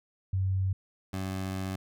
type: tone pair in turn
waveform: sine / 20% pulse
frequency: 95 / 95 Hz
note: F#2 / F#2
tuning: +46 / +46 cents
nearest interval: unison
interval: 0 cents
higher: neither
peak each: -25 / -27 dBFS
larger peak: first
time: 0.33-0.73 / 1.13-1.76 s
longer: second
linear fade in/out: 5 ms
effects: none